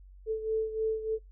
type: beating tone pair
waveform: sine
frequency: 439.4 / 442.7 Hz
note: A4 / A4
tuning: -2 / +11 cents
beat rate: 3.3 Hz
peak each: -29 / -34 dBFS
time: 0.26-1.19 s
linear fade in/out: 50 ms
effects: noise-tail reverb RT60 0.2 s tail -25 dB re dry + added 47 Hz sine -49 dBFS peak until 1.31 s